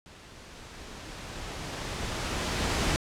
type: noise with level ramp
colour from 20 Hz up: pink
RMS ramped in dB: -50 to -26 dBFS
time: 0.06-2.96 s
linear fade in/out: 0 ms
effects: low-pass 7000 Hz 12 dB/octave